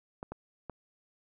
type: clicks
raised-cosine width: 1 ms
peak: -25 dBFS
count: 3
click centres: 0.229 / 0.32 / 0.697 s
effects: none